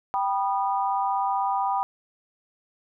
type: chord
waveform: sine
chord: G augmented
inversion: none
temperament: just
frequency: 784 / 980 / 1225 Hz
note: G5 / B5 / D#6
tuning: 0 / -14 / -27 cents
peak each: -25 / -26 / -31 dBFS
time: 0.14-1.83 s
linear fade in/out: 0 ms
effects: none